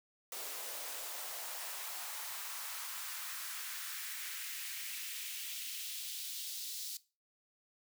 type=noise with high-pass filter sweep; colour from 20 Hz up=white; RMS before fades=-43 dBFS; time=0.32-6.97 s; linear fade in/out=2 ms; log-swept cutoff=460 to 4400 Hz; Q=1.7; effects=noise-tail reverb RT60 0.3 s tail -18 dB re dry